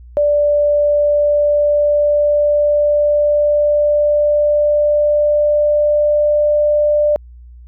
sine tone with pitch glide, 586 to 593.8 Hz, D5 to D5, -4 to +19 cents, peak -10 dBFS, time 0.17-7.16 s, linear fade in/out 0 ms, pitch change +23 cents, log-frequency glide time 0.43-6.48 s, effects added 60 Hz sine -35 dBFS peak until 7.67 s

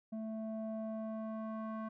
square tone with low-pass filter sweep, 220 Hz, A3, in tune, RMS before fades -41 dBFS, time 0.12-1.89 s, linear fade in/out 10 ms, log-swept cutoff 500 to 1200 Hz, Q 2.5, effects none

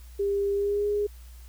sine tone with pitch glide, 400.4 to 412.8 Hz, G4 to G#4, +37 to -10 cents, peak -23 dBFS, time 0.19-1.07 s, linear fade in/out 10 ms, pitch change +53 cents, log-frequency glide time 0.54-0.87 s, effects added 60 Hz sine -43 dBFS peak until 1.48 s + white hiss -57 dBFS RMS until 1.48 s

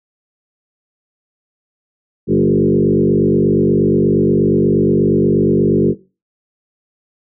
sine tone with frequency modulation, 283.4 Hz, C#4, 38 cents sharp, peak -9 dBFS, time 2.27-5.95 s, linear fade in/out 50 ms, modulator 48.4 Hz, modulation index 3, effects noise-tail reverb RT60 0.3 s tail -19 dB re dry

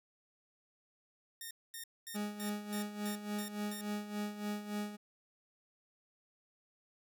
5% pulse tone bursts, 1833 Hz, A#6, 30 cents flat, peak -33 dBFS, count 8, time 1.41-3.812 s, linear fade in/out 2 ms, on 99 ms, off 230 ms
40% pulse tone with tremolo, 207.7 Hz, G#3, in tune, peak -34 dBFS, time 2.14-4.97 s, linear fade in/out 20 ms, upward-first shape sine, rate 3.5 Hz, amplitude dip 70%
effects none

